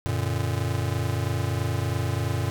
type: chord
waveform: square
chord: Gb augmented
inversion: none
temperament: just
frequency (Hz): 92.5 / 115.62 / 144.53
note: Gb2 / Bb2 / D3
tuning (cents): 0 / -14 / -27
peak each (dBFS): -29 / -28 / -32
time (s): 0.06-2.5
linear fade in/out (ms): 0
effects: none